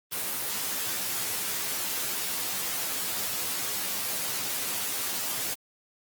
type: noise with comb filter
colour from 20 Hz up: white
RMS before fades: -31 dBFS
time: 0.11-5.55 s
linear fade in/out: 20 ms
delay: 13 ms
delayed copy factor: -0.8
effects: high-pass 100 Hz 12 dB/octave + Opus 24 kbps